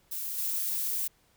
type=noise with level steps; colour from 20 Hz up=violet; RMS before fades=-35 / -31 dBFS; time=0.11-1.08 s; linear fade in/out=10 ms; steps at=0.37 s; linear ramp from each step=20 ms; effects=pink hiss -66 dBFS RMS until 1.36 s